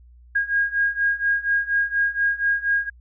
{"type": "beating tone pair", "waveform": "sine", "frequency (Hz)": [1629, 1633.2], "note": ["G#6", "G#6"], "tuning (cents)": [-34, -29], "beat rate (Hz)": 4.2, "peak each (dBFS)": [-23, -21], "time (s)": [0.35, 2.9], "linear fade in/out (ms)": 10, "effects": ["added 60 Hz sine -46 dBFS peak until 3 s"]}